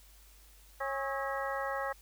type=harmonic tone with a mistuned harmonic; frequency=273.3 Hz; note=C#4; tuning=24 cents flat; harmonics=2 / 3 / 4 / 5 / 6 / 7; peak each=-37 / -39 / -40 / -41 / -42 / -42 dBFS; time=0.8-1.93 s; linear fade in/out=10 ms; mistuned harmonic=5; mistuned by=-95 cents; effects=added 50 Hz sine -57 dBFS peak until 2.01 s + white hiss -61 dBFS RMS until 2.01 s